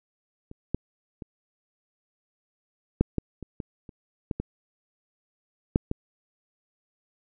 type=clicks; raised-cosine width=3 ms; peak=-29 / -12 / -24 / -6 / -12 / -24 / -20 / -30 / -15 / -16 / -6 / -14 dBFS; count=12; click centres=0.514 / 0.746 / 1.222 / 3.01 / 3.183 / 3.427 / 3.602 / 3.892 / 4.312 / 4.4 / 5.759 / 5.914 s; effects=none